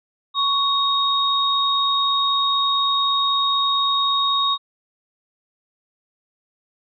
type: tone pair together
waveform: sine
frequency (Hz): 1113 / 3744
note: C#6 / A#7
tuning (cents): +7 / +7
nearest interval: octave + major sixth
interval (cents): 2100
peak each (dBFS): -20 / -19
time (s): 0.34-4.58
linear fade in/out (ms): 50
effects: none